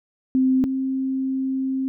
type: tone pair in turn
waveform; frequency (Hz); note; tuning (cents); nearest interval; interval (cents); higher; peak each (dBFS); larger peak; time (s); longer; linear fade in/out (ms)
sine; 260.6 / 264.8; C4 / C4; -7 / +21; unison; 28; second; -15 / -21; first; 0.35-0.64 / 0.64-1.88; second; 0
effects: none